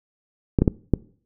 clicks, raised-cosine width 3 ms, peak -3 dBFS, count 4, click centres 0.588 / 0.62 / 0.678 / 0.937 s, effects noise-tail reverb RT60 0.5 s tail -22 dB re dry

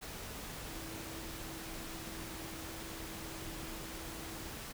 sine tone in noise, 325.4 Hz, E4, 22 cents flat, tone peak -50 dBFS, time 0.66-4.49 s, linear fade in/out 20 ms, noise pink, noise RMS -45 dBFS, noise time 0.01-4.73 s, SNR -8 dB, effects none

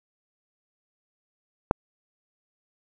click, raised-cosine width 1 ms, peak -4 dBFS, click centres 1.711 s, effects none

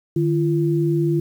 sine tone pair together, 151.6 / 340.3 Hz, D#3 / F4, -45 / -45 cents, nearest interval octave + major second, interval 1400 cents, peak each -19 dBFS, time 0.16-1.2 s, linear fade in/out 5 ms, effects 8-bit

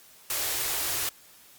white band-stop noise, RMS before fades -29 dBFS, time 0.3-1.09 s, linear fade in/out 2 ms, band 140 to 280 Hz, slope 96 dB/octave, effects white hiss -54 dBFS RMS until 1.58 s + Opus 48 kbps

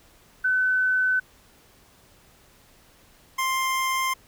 sine / 25% pulse tone pair in turn, 1512 / 1050.8 Hz, F#6 / C6, +37 / +7 cents, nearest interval tritone, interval 630 cents, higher first, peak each -19 / -19 dBFS, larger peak neither, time 0.44-1.2 / 3.38-4.14 s, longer neither, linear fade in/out 10 ms, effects pink hiss -56 dBFS RMS until 4.27 s

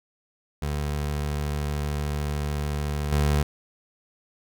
25% pulse tone with level steps, 73.42 Hz, D2, in tune, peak -22 / -16 dBFS, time 0.62-3.43 s, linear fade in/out 5 ms, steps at 3.12 s, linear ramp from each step 5 ms, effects none

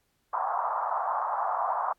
pink band-pass noise, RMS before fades -29 dBFS, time 0.33-1.93 s, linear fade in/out 5 ms, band 710 to 1200 Hz, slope 48 dB/octave, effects pink hiss -73 dBFS RMS until 1.98 s + AAC 64 kbps

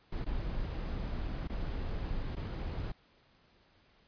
brown noise with dropouts, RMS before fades -36 dBFS, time 0.12-2.92 s, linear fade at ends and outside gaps 5 ms, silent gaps 0.245-0.263 / 1.475-1.496 / 2.354-2.365 s, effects pink hiss -66 dBFS RMS until 4.07 s + resampled to 11025 Hz

